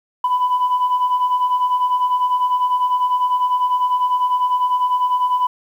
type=beating tone pair; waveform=sine; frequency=987.8 / 997.8 Hz; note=B5 / B5; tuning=0 / +17 cents; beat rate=10 Hz; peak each=-20 / -14 dBFS; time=0.24-5.47 s; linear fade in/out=5 ms; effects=tanh soft clip ceiling -11 dBFS + 8-bit